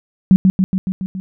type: tone with echo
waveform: sine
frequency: 188.2 Hz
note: F#3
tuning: 30 cents sharp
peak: -4 dBFS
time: 0.31-0.36 s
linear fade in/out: 0 ms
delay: 140 ms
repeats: 6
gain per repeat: -3 dB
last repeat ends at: 1.2 s
effects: none